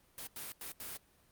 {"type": "noise bursts at uneven times", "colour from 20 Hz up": "white", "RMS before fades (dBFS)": -44, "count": 4, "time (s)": [[0.18, 0.27], [0.36, 0.52], [0.61, 0.72], [0.8, 0.97]], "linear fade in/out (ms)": 2, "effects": ["pink hiss -68 dBFS RMS until 1.31 s", "Opus 32 kbps"]}